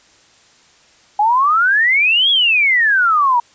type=exponential two-way sweep; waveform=sine; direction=up then down; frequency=813 to 3386 to 933 Hz; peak=-10 dBFS; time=1.19-3.4 s; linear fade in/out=5 ms; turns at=2.3 s; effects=white hiss -50 dBFS RMS until 3.54 s + resampled to 16000 Hz